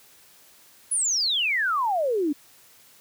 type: exponential sweep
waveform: sine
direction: down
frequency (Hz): 10548 to 276.6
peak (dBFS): -21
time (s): 0.91-2.33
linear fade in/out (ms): 10
effects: white hiss -54 dBFS RMS until 3 s + high-pass 60 Hz 12 dB/octave